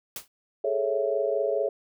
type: noise with exponential decay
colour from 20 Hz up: white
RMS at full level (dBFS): -31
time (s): 0.16-0.28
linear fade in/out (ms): 2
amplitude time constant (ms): 26
type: chord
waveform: sine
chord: A major seventh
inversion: third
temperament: equal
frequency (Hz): 415.3 / 440 / 554.4 / 659.3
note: G#4 / A4 / C#5 / E5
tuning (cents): 0 / 0 / 0 / 0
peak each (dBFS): -29 / -30 / -27 / -30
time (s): 0.64-1.69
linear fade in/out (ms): 5
effects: none